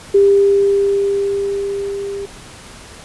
sine tone with level ramp, 398.4 Hz, G4, 28 cents sharp, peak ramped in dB -6 to -22 dBFS, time 0.14-2.26 s, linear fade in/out 10 ms, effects pink hiss -37 dBFS RMS until 3.04 s + resampled to 24000 Hz

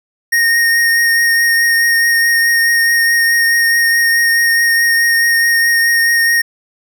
square tone with vibrato, 1854 Hz, A#6, 10 cents flat, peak -10 dBFS, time 0.32-6.42 s, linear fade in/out 10 ms, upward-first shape triangle, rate 4.7 Hz, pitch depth 16 cents each way, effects none

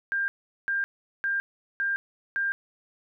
sine tone bursts, 1596 Hz, G6, 31 cents sharp, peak -24 dBFS, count 5, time 0.12-2.52 s, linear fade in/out 0 ms, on 160 ms, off 400 ms, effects none

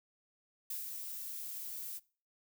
violet noise with ADSR envelope, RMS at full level -39 dBFS, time 0.7-2 s, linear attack 5 ms, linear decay 120 ms, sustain -4 dB, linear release 31 ms, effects noise-tail reverb RT60 0.4 s tail -22 dB re dry

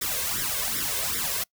white noise with flanger, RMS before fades -28 dBFS, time 0.01-1.44 s, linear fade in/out 10 ms, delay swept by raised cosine 0.55 to 1.95 ms, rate 2.6 Hz, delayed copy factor +0.9, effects noise-tail reverb RT60 0.1 s tail -25 dB re dry

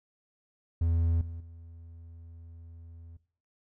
triangle tone with level steps, 83.4 Hz, E2, 21 cents sharp, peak -22 / -36 / -44 dBFS, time 0.81-3.17 s, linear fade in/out 5 ms, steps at 1.21 / 1.4 s, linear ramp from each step 2 ms, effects noise-tail reverb RT60 0.5 s tail -18 dB re dry

